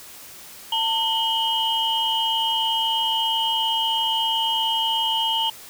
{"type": "tone cluster", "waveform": "sine", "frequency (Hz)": [901, 2911, 3148], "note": ["A5", "F#7", "G7"], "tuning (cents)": [41, -29, 7], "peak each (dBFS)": -24, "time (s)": [0.72, 5.5], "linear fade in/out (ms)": 5, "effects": ["white hiss -42 dBFS RMS until 5.69 s"]}